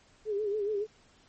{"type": "tone with vibrato", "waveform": "sine", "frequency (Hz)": 415.3, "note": "G#4", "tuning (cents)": 0, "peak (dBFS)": -28, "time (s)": [0.25, 0.87], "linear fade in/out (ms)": 50, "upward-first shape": "sine", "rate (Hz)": 7.1, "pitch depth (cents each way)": 80, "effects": ["pink hiss -62 dBFS RMS until 1.28 s", "MP3 32 kbps"]}